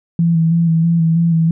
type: tone with vibrato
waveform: sine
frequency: 165.7 Hz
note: E3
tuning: 9 cents sharp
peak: -10 dBFS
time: 0.19-1.51 s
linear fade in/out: 2 ms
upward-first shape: square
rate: 3.1 Hz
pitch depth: 26 cents each way
effects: none